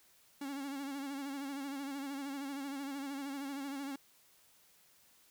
45% pulse tone with vibrato, 277.2 Hz, C#4, in tune, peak -39 dBFS, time 0.41-3.96 s, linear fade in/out 5 ms, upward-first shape sine, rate 13 Hz, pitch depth 57 cents each way, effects white hiss -66 dBFS RMS until 5.3 s

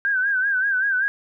sine tone with vibrato, 1568 Hz, G6, in tune, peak -18 dBFS, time 0.05-1.08 s, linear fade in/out 0 ms, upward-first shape sine, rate 5.2 Hz, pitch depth 89 cents each way, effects none

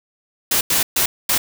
white noise bursts at uneven times, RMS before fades -17 dBFS, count 4, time 0.51-0.61 / 0.7-0.83 / 0.96-1.06 / 1.29-1.38 s, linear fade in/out 5 ms, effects none

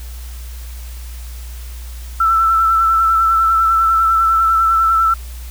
sine tone with vibrato, 1331 Hz, E6, 16 cents sharp, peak -10 dBFS, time 2.2-5.14 s, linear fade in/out 5 ms, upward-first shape sine, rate 10 Hz, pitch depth 24 cents each way, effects added 60 Hz sine -27 dBFS peak until 5.5 s + white hiss -40 dBFS RMS until 5.5 s

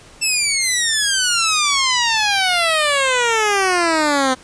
10% pulse exponential sweep, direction down, 2672 to 254.5 Hz, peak -6 dBFS, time 0.21-4.35 s, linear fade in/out 20 ms, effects pink hiss -44 dBFS RMS until 4.43 s + resampled to 22050 Hz

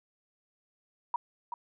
sine tone with echo, 956 Hz, A#5, 43 cents sharp, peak -26 dBFS, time 1.14-1.16 s, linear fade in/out 2 ms, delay 380 ms, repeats 1, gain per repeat -8 dB, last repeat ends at 1.54 s, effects none

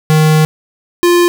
square tone pair in turn, 155.56 / 349.2 Hz, D#3 / F4, 0 / 0 cents, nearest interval octave + major second, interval 1400 cents, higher second, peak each -7 dBFS, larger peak neither, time 0.1-0.45 / 1.03-1.28 s, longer first, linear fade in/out 0 ms, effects none

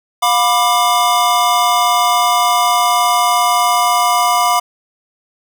square chord, B diminished, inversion second, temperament just, 711.2 / 987.8 / 1185.3 Hz, F5 / B5 / D6, +31 / 0 / +16 cents, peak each -16 dBFS, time 0.22-4.6 s, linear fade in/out 10 ms, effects none

